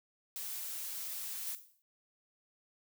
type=noise; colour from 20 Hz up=blue; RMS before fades=-41 dBFS; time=0.36-1.55 s; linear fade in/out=0 ms
type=noise with exponential decay; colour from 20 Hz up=violet; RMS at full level=-39 dBFS; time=1.47-1.82 s; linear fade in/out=0 ms; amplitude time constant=74 ms
effects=none